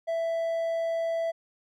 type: tone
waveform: triangle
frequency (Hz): 662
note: E5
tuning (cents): +7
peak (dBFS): -24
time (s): 0.07-1.32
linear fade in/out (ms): 20
effects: none